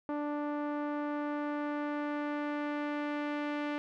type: tone with low-pass filter sweep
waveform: sawtooth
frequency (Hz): 294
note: D4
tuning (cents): +2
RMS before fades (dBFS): -35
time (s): 0.09-3.78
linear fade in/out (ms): 0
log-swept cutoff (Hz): 1100 to 2400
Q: 1.2
effects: none